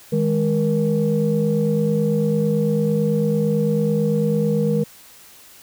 sine tone cluster, 158.1 / 207.1 / 472.6 Hz, D#3 / G#3 / A#4, +28 / -5 / +24 cents, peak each -20 dBFS, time 0.12-4.84 s, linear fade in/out 10 ms, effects tanh soft clip ceiling -8 dBFS + white hiss -46 dBFS RMS until 5.62 s

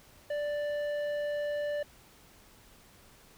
sine tone with tanh clipping, 587.3 Hz, D5, in tune, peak -32 dBFS, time 0.3-1.83 s, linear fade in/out 5 ms, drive 10 dB, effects pink hiss -58 dBFS RMS until 3.37 s

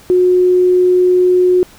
sine tone, 363.1 Hz, F#4, 33 cents flat, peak -7 dBFS, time 0.1-1.63 s, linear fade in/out 0 ms, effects pink hiss -42 dBFS RMS until 1.78 s

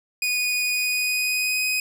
sawtooth tone with pitch glide, 2472 to 2508 Hz, D#7 to D#7, -12 to +13 cents, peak -18 dBFS, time 0.22-1.8 s, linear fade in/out 2 ms, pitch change +25 cents, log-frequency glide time 0.74-1.63 s, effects none

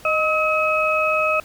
sine tone cluster, 620 / 1278 / 2553 Hz, D#5 / D#6 / D#7, -6 / +46 / +44 cents, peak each -21 dBFS, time 0.05-1.4 s, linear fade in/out 2 ms, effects pink hiss -45 dBFS RMS until 1.44 s

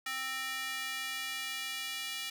square tone with high-pass filter sweep, 263.1 Hz, C4, 10 cents sharp, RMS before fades -38 dBFS, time 0.06-2.3 s, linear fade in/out 5 ms, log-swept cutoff 1700 to 2700 Hz, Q 1.6, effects none

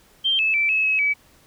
sine tone with pitch steps, 3156 / 2608 / 2330 / 2587 / 2567 / 2287 Hz, G7 / E7 / D7 / E7 / E7 / D7, +11 / -19 / -14 / -33 / -47 / -47 cents, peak -17 dBFS, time 0.24-1.14 s, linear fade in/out 20 ms, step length 150 ms, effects pink hiss -55 dBFS RMS until 1.46 s

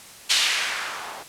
violet noise with low-pass filter sweep, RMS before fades -25 dBFS, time 0.29-1.24 s, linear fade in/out 20 ms, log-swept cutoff 3900 to 690 Hz, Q 1.3, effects white hiss -44 dBFS RMS until 1.28 s + low-pass 11000 Hz 12 dB/octave

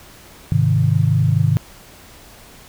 sine chord, Ab major, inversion none, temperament equal, 103.83 / 130.81 / 155.56 Hz, Ab2 / C3 / Eb3, 0 / 0 / 0 cents, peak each -17 dBFS, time 0.52-1.57 s, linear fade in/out 0 ms, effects pink hiss -43 dBFS RMS until 2.68 s

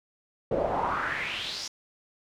brown noise with band-pass filter sweep, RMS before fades -30 dBFS, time 0.51-1.68 s, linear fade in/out 5 ms, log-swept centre 480 to 5700 Hz, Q 4.5, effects none

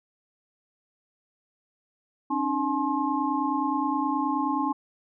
sine tone cluster, 271 / 300.5 / 852 / 1065 Hz, C#4 / D4 / G#5 / C6, -39 / +40 / +44 / +30 cents, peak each -29 dBFS, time 2.3-4.73 s, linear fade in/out 10 ms, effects none

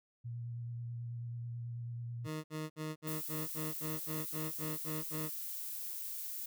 sine tone with vibrato, 118.5 Hz, A#2, 29 cents sharp, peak -39 dBFS, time 0.24-2.28 s, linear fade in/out 20 ms, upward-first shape sine, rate 9.2 Hz, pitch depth 17 cents each way
20% pulse tone bursts, 155.56 Hz, D#3, in tune, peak -33 dBFS, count 12, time 2.24-5.3 s, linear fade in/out 50 ms, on 200 ms, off 60 ms
violet noise, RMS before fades -42 dBFS, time 3.07-6.46 s, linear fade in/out 5 ms
effects none

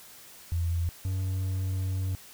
sine / triangle tone pair in turn, 85 / 94.01 Hz, F2 / F#2, -46 / +28 cents, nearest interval major second, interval 174 cents, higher second, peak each -25 dBFS, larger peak neither, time 0.52-0.89 / 1.05-2.15 s, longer second, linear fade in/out 0 ms, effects white hiss -50 dBFS RMS until 2.33 s

